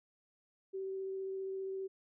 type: tone with vibrato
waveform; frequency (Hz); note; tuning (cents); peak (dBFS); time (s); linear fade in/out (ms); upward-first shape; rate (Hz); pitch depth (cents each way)
sine; 384; G4; -36; -37; 0.73-1.88; 20; sine; 15; 8
effects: none